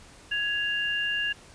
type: tone pair together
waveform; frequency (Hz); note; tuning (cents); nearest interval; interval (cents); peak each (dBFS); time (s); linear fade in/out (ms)
sine; 1668.5 / 2794; G#6 / F7; +8 / 0; major sixth; 892; -28; 0.31-1.33; 10
effects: pink hiss -51 dBFS RMS until 1.54 s + resampled to 22050 Hz